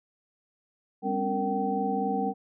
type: tone cluster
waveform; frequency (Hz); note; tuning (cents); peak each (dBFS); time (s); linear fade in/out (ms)
sine; 200.1 / 257.1 / 281 / 461.6 / 770; G3 / C4 / C#4 / A#4 / G5; +36 / -30 / +24 / -17 / -31; -31 / -34 / -35 / -32 / -29; 1.02-2.34; 50
effects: none